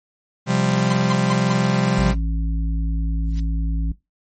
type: chord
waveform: 45% pulse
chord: C suspended fourth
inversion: none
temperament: just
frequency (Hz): 130.81 / 174.42 / 196.22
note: C3 / F3 / G3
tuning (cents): 0 / -2 / +2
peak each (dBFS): -21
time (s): 0.46-2.15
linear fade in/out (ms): 50
type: tone bursts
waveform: 40% pulse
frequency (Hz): 1033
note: C6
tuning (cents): -22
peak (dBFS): -21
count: 4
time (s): 0.9-1.53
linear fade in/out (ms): 5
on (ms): 30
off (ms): 170
type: harmonic tone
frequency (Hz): 55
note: A1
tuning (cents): 0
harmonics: 1 / 3 / 5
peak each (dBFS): -19 / -29 / -33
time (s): 1.98-3.92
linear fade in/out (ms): 5
type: noise with exponential growth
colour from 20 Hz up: blue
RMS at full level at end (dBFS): -31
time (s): 3.23-3.4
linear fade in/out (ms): 5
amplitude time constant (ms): 35
effects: noise-tail reverb RT60 0.2 s tail -18 dB re dry + MP3 32 kbps